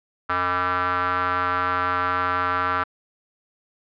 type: tone with band-pass filter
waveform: square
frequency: 90.2 Hz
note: F#2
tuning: 44 cents flat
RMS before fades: -23 dBFS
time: 0.29-2.84 s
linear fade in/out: 10 ms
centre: 1300 Hz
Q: 4.8
effects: resampled to 11025 Hz